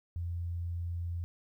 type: tone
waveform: sine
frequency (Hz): 86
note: F2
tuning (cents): -26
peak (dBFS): -33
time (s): 0.16-1.24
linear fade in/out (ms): 0
effects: 12-bit